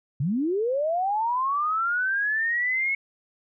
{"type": "linear sweep", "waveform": "sine", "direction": "up", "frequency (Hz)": [123.47, 2200], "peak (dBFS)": -22, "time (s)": [0.2, 2.95], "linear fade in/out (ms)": 5, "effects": []}